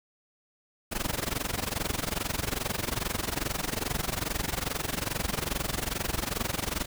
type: noise with amplitude modulation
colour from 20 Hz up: pink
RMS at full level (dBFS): -28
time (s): 0.91-6.86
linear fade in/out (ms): 20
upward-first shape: sine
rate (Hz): 22.4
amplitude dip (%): 90
effects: none